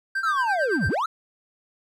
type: tone with tremolo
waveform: triangle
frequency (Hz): 1568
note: G6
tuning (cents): 0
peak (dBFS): -20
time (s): 0.15-0.95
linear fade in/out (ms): 5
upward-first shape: sine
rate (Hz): 8.9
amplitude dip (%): 80
type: linear two-way sweep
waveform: triangle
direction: down then up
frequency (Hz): 1381 to 69.3 to 1381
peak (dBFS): -20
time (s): 0.23-1.06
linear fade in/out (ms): 5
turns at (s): 0.88
effects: none